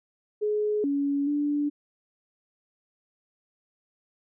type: tone with pitch steps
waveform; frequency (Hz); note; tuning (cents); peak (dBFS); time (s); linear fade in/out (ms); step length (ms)
sine; 421.4 / 282.4 / 291.7; G#4 / C#4 / D4; +25 / +32 / -12; -23; 0.41-1.7; 20; 430
effects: none